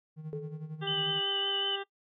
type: tone with tremolo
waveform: triangle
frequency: 155.56 Hz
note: D#3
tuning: in tune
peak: -33 dBFS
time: 0.16-1.21 s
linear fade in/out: 50 ms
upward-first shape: sine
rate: 11 Hz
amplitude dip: 70%
type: tone with exponential decay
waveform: sine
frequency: 431.9 Hz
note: A4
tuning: 32 cents flat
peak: -33 dBFS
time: 0.33-0.84 s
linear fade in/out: 0 ms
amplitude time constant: 110 ms
type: harmonic tone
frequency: 395.4 Hz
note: G4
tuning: 15 cents sharp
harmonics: 1 / 2 / 3 / 4 / 5 / 7 / 8 / 9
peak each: -38 / -41 / -44 / -43 / -49 / -46 / -49 / -48 dBFS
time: 0.81-1.84 s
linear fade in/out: 20 ms
type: tone with vibrato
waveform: sine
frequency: 2999 Hz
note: F#7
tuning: 23 cents sharp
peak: -29 dBFS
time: 0.87-1.76 s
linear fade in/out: 5 ms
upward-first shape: sine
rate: 5.3 Hz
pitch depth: 29 cents each way
effects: noise-tail reverb RT60 0.1 s tail -21 dB re dry